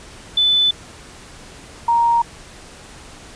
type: tone pair in turn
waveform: sine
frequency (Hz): 3500 / 935.6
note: A7 / A#5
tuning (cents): -10 / +6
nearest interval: octave + major seventh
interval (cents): 2284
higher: first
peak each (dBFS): -12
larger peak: neither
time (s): 0.37-0.71 / 1.88-2.22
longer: neither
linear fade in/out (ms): 5
effects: pink hiss -40 dBFS RMS until 3.35 s + resampled to 22050 Hz